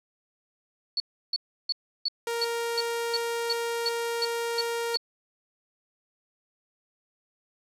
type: tone bursts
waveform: sine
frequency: 4435 Hz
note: C#8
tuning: in tune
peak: -24 dBFS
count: 12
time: 0.97-4.972 s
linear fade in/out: 2 ms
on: 31 ms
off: 330 ms
type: tone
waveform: sawtooth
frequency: 466.6 Hz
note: A#4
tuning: 2 cents sharp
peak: -24 dBFS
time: 2.27-4.96 s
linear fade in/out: 2 ms
effects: resampled to 32000 Hz + 10-bit